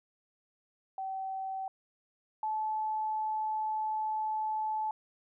sine tone pair in turn, 767 / 866.1 Hz, G5 / A5, -38 / -28 cents, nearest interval major second, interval 210 cents, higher second, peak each -34 / -30 dBFS, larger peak second, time 0.98-1.68 / 2.43-4.91 s, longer second, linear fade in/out 2 ms, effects none

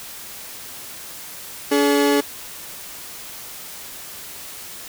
35% pulse tone pair together, 285.8 / 426.4 Hz, D4 / G#4, -47 / +46 cents, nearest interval perfect fifth, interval 693 cents, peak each -16 dBFS, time 1.71-2.21 s, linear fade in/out 10 ms, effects white hiss -36 dBFS RMS until 4.88 s

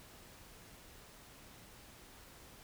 silence, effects pink hiss -57 dBFS RMS until 2.63 s

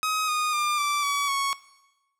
sawtooth tone with pitch steps, 1265 / 1231.8 / 1199.5 / 1168.1 / 1137.5 / 1107.6 Hz, D#6 / D#6 / D6 / D6 / C#6 / C#6, +28 / -18 / +36 / -10 / +44 / -2 cents, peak -20 dBFS, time 0.03-1.53 s, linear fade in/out 0 ms, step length 250 ms, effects noise-tail reverb RT60 1.0 s tail -17 dB re dry + low-pass 12000 Hz 12 dB/octave

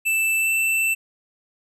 square tone with pitch glide, 2648 to 2666 Hz, E7 to E7, +7 to +19 cents, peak -19 dBFS, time 0.05-0.95 s, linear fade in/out 20 ms, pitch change +12 cents, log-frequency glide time 0.38-0.49 s, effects none

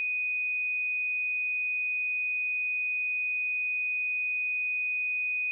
sine tone, 2489 Hz, D#7, in tune, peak -27 dBFS, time 0-5.51 s, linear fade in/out 0 ms, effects none

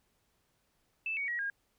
sine tone with pitch steps, 2637 / 2243 / 1908.2 / 1623.3 Hz, E7 / C#7 / A#6 / G#6, 0 / +20 / +40 / -40 cents, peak -32 dBFS, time 1.06-1.5 s, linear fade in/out 2 ms, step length 110 ms, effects pink hiss -75 dBFS RMS until 1.78 s

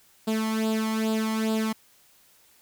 sawtooth tone with flanger, 220 Hz, A3, in tune, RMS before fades -26 dBFS, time 0.27-1.73 s, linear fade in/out 10 ms, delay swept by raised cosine 0.24 to 0.97 ms, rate 2.4 Hz, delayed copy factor +0.7, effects white hiss -59 dBFS RMS until 2.61 s

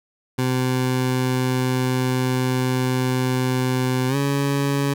20% pulse tone with pitch glide, 128 to 140.39 Hz, C3 to C#3, -38 to +22 cents, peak -14 dBFS, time 0.38-4.94 s, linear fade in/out 10 ms, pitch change +160 cents, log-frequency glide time 4.08-4.16 s, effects none

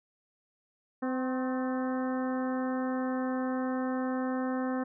harmonic tone with a mistuned harmonic, 257.1 Hz, C4, 30 cents flat, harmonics 1 / 2 / 3 / 4 / 5 / 6 / 7, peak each -30 / -36 / -40 / -42 / -44 / -46 / -47 dBFS, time 1.02-4.84 s, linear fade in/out 10 ms, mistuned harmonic 4, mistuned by +51 cents, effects none

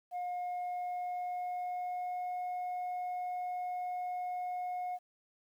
sine tone with pitch glide, 716 to 723.1 Hz, F5 to F#5, +43 to -40 cents, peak -32 dBFS, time 0.11-4.99 s, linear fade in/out 50 ms, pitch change +17 cents, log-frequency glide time 0.31-2.32 s, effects tanh soft clip ceiling -34 dBFS + 11-bit

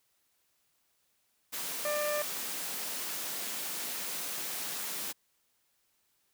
white high-pass noise, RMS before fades -37 dBFS, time 1.52-5.13 s, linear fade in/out 20 ms, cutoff 150 Hz, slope 48 dB/octave
harmonic tone, 595 Hz, D5, 22 cents sharp, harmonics 1 / 2 / 3 / 4, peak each -31 / -39 / -41 / -44 dBFS, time 1.85-2.22 s, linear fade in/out 2 ms
effects white hiss -74 dBFS RMS until 6.33 s

